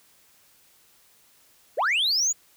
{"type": "linear sweep", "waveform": "sine", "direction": "up", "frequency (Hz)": [389.9, 7040], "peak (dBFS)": -18, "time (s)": [1.77, 2.33], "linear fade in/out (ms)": 20, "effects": ["tanh soft clip ceiling -19 dBFS", "white hiss -59 dBFS RMS until 2.56 s"]}